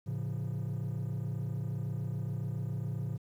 triangle chord, A augmented, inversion none, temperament just, 110 / 137.5 / 171.88 Hz, A2 / C#3 / E#3, 0 / -14 / -27 cents, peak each -33 / -33 / -37 dBFS, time 0.06-3.18 s, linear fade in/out 20 ms, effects tanh soft clip ceiling -28 dBFS + 11-bit

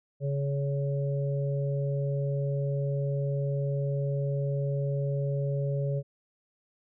harmonic tone, 140 Hz, C#3, 18 cents sharp, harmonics 1 / 3 / 4, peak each -27 / -37 / -35 dBFS, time 0.2-6.03 s, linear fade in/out 50 ms, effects none

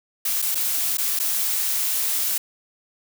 blue noise with dropouts, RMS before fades -23 dBFS, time 0.25-2.38 s, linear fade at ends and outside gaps 5 ms, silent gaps 0.419-0.423 / 0.548-0.553 / 0.972-0.982 / 1.191-1.198 s, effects none

